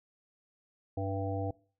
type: harmonic tone with a mistuned harmonic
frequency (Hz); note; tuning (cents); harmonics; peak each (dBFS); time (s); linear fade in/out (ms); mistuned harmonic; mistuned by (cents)
98; G2; 0; 1 / 3 / 5 / 7 / 8; -34 / -38 / -39 / -40 / -42; 0.97-1.51; 5; 7; -31
effects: noise-tail reverb RT60 0.4 s tail -22 dB re dry